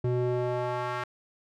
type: tone with band-pass filter sweep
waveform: square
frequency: 123.47 Hz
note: B2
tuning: in tune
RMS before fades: -29 dBFS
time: 0.04-1.04 s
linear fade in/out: 5 ms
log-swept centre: 260 to 1400 Hz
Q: 1.4
effects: none